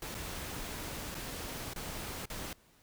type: noise with dropouts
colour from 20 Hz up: pink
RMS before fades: -41 dBFS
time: 0.02-2.53 s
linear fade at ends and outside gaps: 2 ms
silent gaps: 0.145-0.149 / 1.145-1.15 / 1.735-1.76 / 2.256-2.3 s
effects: pink hiss -65 dBFS RMS until 2.82 s